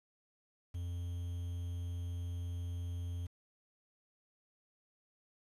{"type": "tone with quantisation", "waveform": "triangle", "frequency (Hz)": 87.2, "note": "F2", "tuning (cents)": -2, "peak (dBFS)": -35, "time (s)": [0.74, 3.27], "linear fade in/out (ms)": 10, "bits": 10, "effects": ["resampled to 32000 Hz"]}